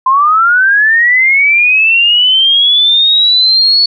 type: linear sweep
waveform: sine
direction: up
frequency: 1024 to 4435 Hz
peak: -5 dBFS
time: 0.06-3.86 s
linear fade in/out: 5 ms
effects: none